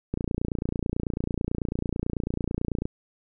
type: click train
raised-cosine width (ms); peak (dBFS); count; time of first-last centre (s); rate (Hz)
3; -14; 80; 0.14-2.855; 29.1
effects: none